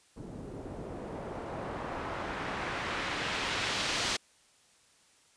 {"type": "noise with low-pass filter sweep", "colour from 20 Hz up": "white", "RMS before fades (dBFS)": -36, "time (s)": [0.16, 4.17], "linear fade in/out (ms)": 10, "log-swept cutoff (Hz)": [290, 5000], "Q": 0.91, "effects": ["white hiss -64 dBFS RMS until 5.36 s", "resampled to 22050 Hz"]}